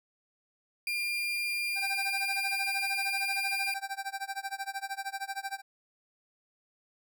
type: tone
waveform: 35% pulse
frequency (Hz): 2402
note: D7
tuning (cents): +38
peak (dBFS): -28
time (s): 0.87-3.74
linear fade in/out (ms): 2
type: tone with tremolo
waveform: 25% pulse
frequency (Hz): 784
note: G5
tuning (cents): 0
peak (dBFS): -28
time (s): 1.75-5.62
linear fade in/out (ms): 50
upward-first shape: sine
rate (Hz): 13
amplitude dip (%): 95
effects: none